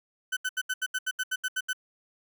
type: tone bursts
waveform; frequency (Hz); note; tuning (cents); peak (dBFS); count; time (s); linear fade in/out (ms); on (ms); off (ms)
35% pulse; 1512; F#6; +37; -25; 12; 0.32-1.732; 10; 48; 76
effects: none